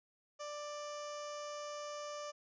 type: tone with notch filter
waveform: 15% pulse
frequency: 590 Hz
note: D5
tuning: 8 cents sharp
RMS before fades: -44 dBFS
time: 0.39-2.32 s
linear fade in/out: 20 ms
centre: 2000 Hz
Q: 1.1
effects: resampled to 16000 Hz